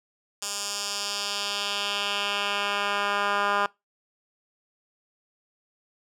10% pulse tone with band-pass filter sweep, 202.6 Hz, G#3, 43 cents flat, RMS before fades -28 dBFS, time 0.42-3.66 s, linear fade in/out 2 ms, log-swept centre 7000 to 1400 Hz, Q 1.5, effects noise-tail reverb RT60 0.2 s tail -22 dB re dry

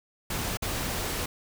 pink noise with dropouts, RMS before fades -31 dBFS, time 0.3-1.26 s, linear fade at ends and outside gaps 5 ms, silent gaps 0.572-0.621 s, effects none

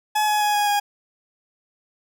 40% pulse tone with pitch steps, 850 / 842.7 / 835.4 / 828.2 / 821 Hz, G#5 / G#5 / G#5 / G#5 / G#5, +40 / +25 / +10 / -5 / -20 cents, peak -17 dBFS, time 0.15-0.8 s, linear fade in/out 10 ms, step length 130 ms, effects none

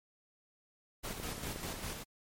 pink noise with tremolo, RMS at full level -40 dBFS, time 1.03-2.04 s, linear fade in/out 20 ms, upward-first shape square, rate 5 Hz, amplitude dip 40%
click train, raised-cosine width 2 ms, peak -30 dBFS, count 8, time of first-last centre 1.11-1.741 s, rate 11.1 Hz
effects MP3 64 kbps

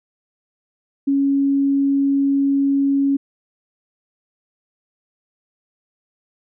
sine tone, 277.2 Hz, C#4, in tune, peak -14 dBFS, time 1.07-3.17 s, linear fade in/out 10 ms, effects none

